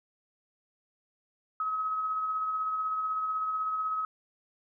sine tone with tremolo, 1277 Hz, D#6, 45 cents sharp, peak -27 dBFS, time 1.6-4.05 s, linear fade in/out 2 ms, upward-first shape sine, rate 16 Hz, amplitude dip 30%, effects none

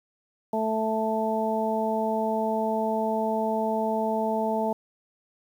harmonic tone, 220 Hz, A3, in tune, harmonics 1 / 2 / 3 / 4, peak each -29 / -30 / -28 / -29 dBFS, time 0.53-4.73 s, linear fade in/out 5 ms, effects 9-bit

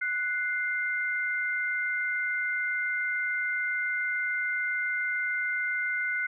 sine tone pair together, 1480 / 2093 Hz, F#6 / C7, 0 / 0 cents, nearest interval tritone, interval 600 cents, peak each -29 / -30 dBFS, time 0.01-6.27 s, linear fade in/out 10 ms, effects none

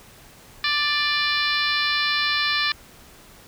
harmonic tone with a mistuned harmonic, 587.3 Hz, D5, in tune, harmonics 2 / 3 / 4 / 5 / 6 / 7 / 8 / 9, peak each -28 / -25 / -27 / -31 / -28 / -27 / -32 / -33 dBFS, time 0.64-2.72 s, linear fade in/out 2 ms, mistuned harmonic 4, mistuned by +25 cents, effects pink hiss -48 dBFS RMS until 3.47 s

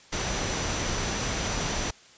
sine tone in noise, 5920 Hz, F#8, in tune, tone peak -38 dBFS, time 0.12-1.91 s, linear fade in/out 10 ms, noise pink, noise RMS -29 dBFS, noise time 0.12-1.91 s, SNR -12 dB, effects white hiss -53 dBFS RMS until 2.17 s + resampled to 16000 Hz

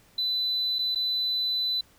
sine tone with dropouts, 4000 Hz, B7, 21 cents sharp, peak -23 dBFS, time 0.18-1.81 s, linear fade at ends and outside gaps 5 ms, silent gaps 0.786-0.79 / 0.949-0.957 s, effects tanh soft clip ceiling -21 dBFS + pink hiss -59 dBFS RMS until 1.98 s

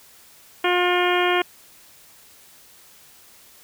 harmonic tone with a mistuned harmonic, 356.9 Hz, F4, 38 cents sharp, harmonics 1 / 2 / 3 / 4 / 5 / 6 / 7 / 8 / 9, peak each -21 / -24 / -26 / -27 / -28 / -29 / -29 / -30 / -31 dBFS, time 0.64-1.42 s, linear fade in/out 5 ms, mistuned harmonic 7, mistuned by -38 cents, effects white hiss -50 dBFS RMS until 3.63 s

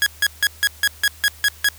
sawtooth tone bursts, 1661.2 Hz, G#6, in tune, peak -10 dBFS, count 9, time 0.02-1.687 s, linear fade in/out 0 ms, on 43 ms, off 160 ms, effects added 77 Hz sine -44 dBFS peak until 1.78 s + white hiss -45 dBFS RMS until 1.78 s

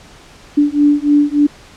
sine beating tone pair, 290.2 / 293.6 Hz, D4 / D4, -21 / 0 cents, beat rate 3.4 Hz, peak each -12 dBFS, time 0.57-1.47 s, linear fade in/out 10 ms, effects pink hiss -41 dBFS RMS until 1.76 s + low-pass 7000 Hz 12 dB/octave

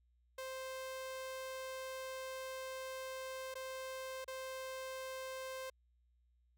sawtooth tone with dropouts, 523.3 Hz, C5, in tune, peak -39 dBFS, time 0.38-5.7 s, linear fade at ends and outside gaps 5 ms, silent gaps 3.542-3.553 / 4.245-4.278 s, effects added 60 Hz sine -70 dBFS peak until 6.57 s

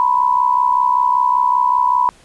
sine tone with amplitude modulation, 987.8 Hz, B5, in tune, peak -8 dBFS, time 0-2.09 s, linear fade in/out 0 ms, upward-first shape sine, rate 65.2 Hz, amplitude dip 75%, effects pink hiss -48 dBFS RMS until 2.24 s + resampled to 24000 Hz

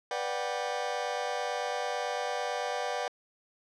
sawtooth chord, G major seventh, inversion first, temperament just, 490 / 588 / 735 / 784 Hz, B4 / D5 / F#5 / G5, -14 / +2 / -12 / 0 cents, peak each -32 dBFS, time 0.11-3.08 s, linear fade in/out 2 ms, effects low-pass 5000 Hz 12 dB/octave

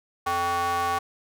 square ring-modulated tone, 173 Hz, F3, 16 cents flat, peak -21 dBFS, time 0.26-0.99 s, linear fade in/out 10 ms, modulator 953 Hz, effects none

